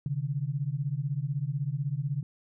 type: beating tone pair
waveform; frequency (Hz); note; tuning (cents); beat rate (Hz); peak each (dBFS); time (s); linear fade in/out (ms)
sine; 133.2 / 149.2; C3 / D3; +31 / +28; 16; -31; 0.06-2.23; 2
effects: none